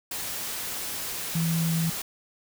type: tone in noise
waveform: sine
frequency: 164.81 Hz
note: E3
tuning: in tune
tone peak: -23 dBFS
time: 1.35-1.9 s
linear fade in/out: 5 ms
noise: white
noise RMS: -33 dBFS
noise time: 0.11-2.02 s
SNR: +7 dB
effects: none

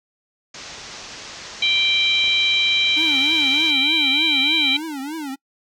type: low-pass noise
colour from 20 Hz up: white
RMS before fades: -37 dBFS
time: 0.54-3.71 s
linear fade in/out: 5 ms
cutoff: 6600 Hz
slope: 48 dB/octave
type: harmonic tone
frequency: 784 Hz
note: G5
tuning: in tune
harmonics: 3 / 4 / 5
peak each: -20 / -20 / -20 dBFS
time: 1.62-4.77 s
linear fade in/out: 5 ms
type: clicks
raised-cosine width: 1 ms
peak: -25 dBFS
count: 2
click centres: 2.241 / 2.28 s
type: tone with vibrato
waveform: square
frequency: 293.7 Hz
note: D4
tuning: in tune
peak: -27 dBFS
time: 2.96-5.36 s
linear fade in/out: 20 ms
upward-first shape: triangle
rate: 3.3 Hz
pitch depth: 210 cents each way
effects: noise-tail reverb RT60 0.1 s tail -25 dB re dry

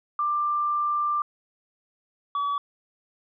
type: tone pair in turn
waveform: sine / triangle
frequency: 1185 / 1141.1 Hz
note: D6 / C#6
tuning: +15 / +50 cents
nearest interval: minor second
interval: 65 cents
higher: first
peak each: -22 dBFS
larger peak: neither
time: 0.19-1.22 / 2.35-2.58 s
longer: first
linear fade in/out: 2 ms
effects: resampled to 11025 Hz

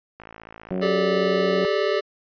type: click train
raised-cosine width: 0.5 ms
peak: -25 dBFS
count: 38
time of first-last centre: 0.2-0.869 s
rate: 55.3 Hz
type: harmonic tone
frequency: 92.5 Hz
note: F#2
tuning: in tune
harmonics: 2 / 3 / 4 / 5 / 6 / 7 / 8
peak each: -26 / -34 / -30 / -37 / -33 / -41 / -43 dBFS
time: 0.71-1.65 s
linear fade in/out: 0 ms
type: chord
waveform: square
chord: G suspended second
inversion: none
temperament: equal with one note detuned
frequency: 392 / 430.7 / 587.3 Hz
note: G4 / A4 / D5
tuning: 0 / -37 / 0 cents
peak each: -25 dBFS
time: 0.81-2.01 s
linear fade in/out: 20 ms
effects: resampled to 11025 Hz

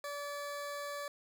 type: tone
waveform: 20% pulse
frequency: 576 Hz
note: D5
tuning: 34 cents flat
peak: -34 dBFS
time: 0.04-1.08 s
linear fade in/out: 2 ms
effects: none

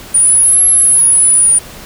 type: linear two-way sweep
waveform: sine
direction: up then down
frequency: 9410 to 11175 to 9410 Hz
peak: -5 dBFS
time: 0.14-1.59 s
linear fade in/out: 10 ms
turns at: 0.63 s
effects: pink hiss -32 dBFS RMS until 1.85 s

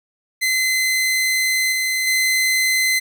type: tone with level steps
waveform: sawtooth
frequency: 2050 Hz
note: C7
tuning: 36 cents flat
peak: -13 / -15 / -12 dBFS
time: 0.41-3 s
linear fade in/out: 20 ms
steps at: 1.72 / 2.07 s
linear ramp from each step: 2 ms
effects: none

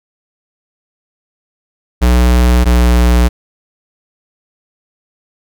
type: tone pair in turn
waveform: square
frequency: 61 / 60.3 Hz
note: B1 / B1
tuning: -21 / -41 cents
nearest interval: unison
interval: 20 cents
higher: first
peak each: -7 dBFS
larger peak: neither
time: 2.01-2.65 / 2.65-3.29 s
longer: neither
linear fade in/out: 20 ms
effects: none

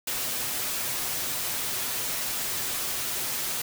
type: noise with comb filter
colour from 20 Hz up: white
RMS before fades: -30 dBFS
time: 0.07-3.62 s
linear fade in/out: 5 ms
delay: 8.1 ms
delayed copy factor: +0.5
effects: none

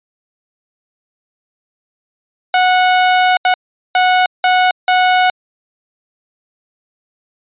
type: tone bursts at uneven times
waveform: sawtooth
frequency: 735 Hz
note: F#5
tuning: 12 cents flat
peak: -5 dBFS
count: 5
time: 2.54-3.37 / 3.45-3.54 / 3.95-4.26 / 4.44-4.71 / 4.88-5.3 s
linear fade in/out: 2 ms
effects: resampled to 8000 Hz

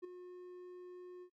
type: tone with ADSR envelope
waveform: triangle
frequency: 360.3 Hz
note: F#4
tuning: 46 cents flat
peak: -37 dBFS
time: 0.02-1.3 s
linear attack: 24 ms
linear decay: 9 ms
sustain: -9 dB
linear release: 77 ms
effects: noise-tail reverb RT60 0.1 s tail -18 dB re dry

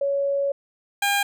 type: tone pair in turn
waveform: sine / 15% pulse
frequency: 559 / 805.2 Hz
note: C#5 / G5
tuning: +14 / +46 cents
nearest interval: tritone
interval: 632 cents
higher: second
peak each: -20 / -13 dBFS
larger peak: second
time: 0.01-0.52 / 1.02-1.23 s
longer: first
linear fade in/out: 5 ms
effects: none

